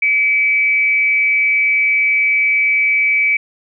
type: tone with frequency modulation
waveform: sine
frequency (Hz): 2294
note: D7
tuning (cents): -41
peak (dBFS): -11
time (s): 0.02-3.37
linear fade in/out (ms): 5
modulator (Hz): 197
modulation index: 0.32
effects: none